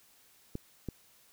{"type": "clicks", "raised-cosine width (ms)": 3, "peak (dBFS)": [-23, -23], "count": 2, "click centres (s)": [0.554, 0.887], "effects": ["white hiss -63 dBFS RMS until 1.32 s"]}